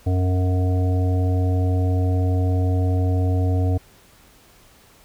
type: harmonic tone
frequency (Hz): 91.7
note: F#2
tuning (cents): -15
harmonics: 1 / 3 / 5 / 7 / 8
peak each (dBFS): -17 / -27 / -31 / -34 / -35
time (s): 0.06-3.78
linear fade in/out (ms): 10
effects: pink hiss -52 dBFS RMS until 5.04 s